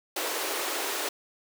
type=high-pass noise; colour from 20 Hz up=pink; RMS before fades=-31 dBFS; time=0.16-1.09 s; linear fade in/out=5 ms; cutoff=320 Hz; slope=48 dB/octave; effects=none